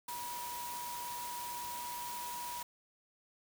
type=tone in noise; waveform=sine; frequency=966 Hz; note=B5; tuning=39 cents flat; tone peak=-41 dBFS; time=0.08-2.63 s; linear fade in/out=5 ms; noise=white; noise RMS=-45 dBFS; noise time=0.08-2.63 s; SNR=+1 dB; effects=none